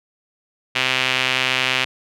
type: tone with band-pass filter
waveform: sawtooth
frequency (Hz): 129.5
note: C3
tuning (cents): -17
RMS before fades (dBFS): -20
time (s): 0.75-1.85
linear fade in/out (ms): 10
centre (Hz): 2700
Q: 2.4
effects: none